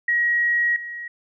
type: tone with level steps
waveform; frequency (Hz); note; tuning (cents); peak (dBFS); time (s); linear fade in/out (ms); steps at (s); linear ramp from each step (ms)
sine; 1900; A#6; +33; -17 / -30; 0.08-1.08; 5; 0.76; 2
effects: none